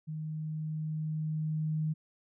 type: tone with level ramp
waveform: sine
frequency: 155.56 Hz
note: D#3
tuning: in tune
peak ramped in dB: -35 to -28 dBFS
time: 0.07-1.94 s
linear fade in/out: 20 ms
effects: none